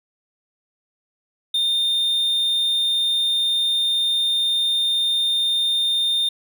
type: tone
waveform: triangle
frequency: 3631 Hz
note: A#7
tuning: 46 cents flat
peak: -16 dBFS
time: 1.54-6.29 s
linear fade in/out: 5 ms
effects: none